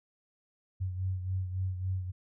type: beating tone pair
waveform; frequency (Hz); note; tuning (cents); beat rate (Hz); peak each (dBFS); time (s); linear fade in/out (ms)
sine; 92.8 / 96.4; F#2 / G2; +6 / -28; 3.6; -31 / -39; 0.8-2.12; 20
effects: none